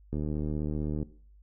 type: click train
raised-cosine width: 3 ms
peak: -20 dBFS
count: 69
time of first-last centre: 0.13-1.028 s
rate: 75.7 Hz
effects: noise-tail reverb RT60 0.5 s tail -18 dB re dry + added 50 Hz sine -53 dBFS peak until 1.42 s